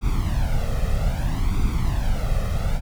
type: noise with flanger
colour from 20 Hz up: brown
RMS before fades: -21 dBFS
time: 0.01-2.81 s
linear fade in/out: 50 ms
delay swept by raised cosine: 0.84 to 1.59 ms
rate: 0.62 Hz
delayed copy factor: +0.75
effects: none